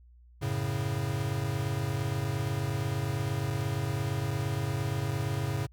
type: chord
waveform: square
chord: F# minor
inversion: none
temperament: equal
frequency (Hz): 92.5 / 110 / 138.59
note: F#2 / A2 / C#3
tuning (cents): 0 / 0 / 0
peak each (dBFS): -38 / -33 / -33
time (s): 0.41-5.67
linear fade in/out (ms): 20
effects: added 60 Hz sine -53 dBFS peak until 5.72 s